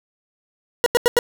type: tone bursts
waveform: 40% pulse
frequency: 480.6 Hz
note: B4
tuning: 47 cents flat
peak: -11 dBFS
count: 4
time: 0.84-1.189 s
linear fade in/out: 0 ms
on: 22 ms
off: 87 ms
effects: none